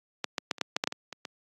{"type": "clicks", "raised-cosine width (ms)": 0.2, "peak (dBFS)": [-11, -11, -8, -25, -9, -9, -8, -8, -18, -21, -19], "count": 11, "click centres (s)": [0.243, 0.382, 0.512, 0.583, 0.613, 0.765, 0.839, 0.874, 0.924, 1.127, 1.252], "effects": ["high-pass 200 Hz 12 dB/octave", "AAC 64 kbps"]}